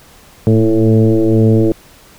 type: tone with frequency modulation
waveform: sine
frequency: 110 Hz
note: A2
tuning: in tune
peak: -7 dBFS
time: 0.47-1.72 s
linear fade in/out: 0 ms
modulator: 111 Hz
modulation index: 3.3
effects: pink hiss -43 dBFS RMS until 2.18 s